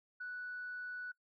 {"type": "tone", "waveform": "sine", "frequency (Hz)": 1480, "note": "F#6", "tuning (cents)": 0, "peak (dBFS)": -40, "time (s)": [0.2, 1.12], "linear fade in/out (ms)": 10, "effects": ["noise-tail reverb RT60 0.1 s tail -22 dB re dry", "tanh soft clip ceiling -36 dBFS"]}